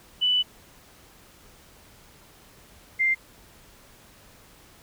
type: tone pair in turn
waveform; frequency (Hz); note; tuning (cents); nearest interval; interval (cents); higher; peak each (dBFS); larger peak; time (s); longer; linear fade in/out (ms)
sine; 2981 / 2095; F#7 / C7; +12 / +2; tritone; 610; first; -19; neither; 0.21-0.43 / 2.99-3.15; first; 20
effects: pink hiss -53 dBFS RMS until 4.82 s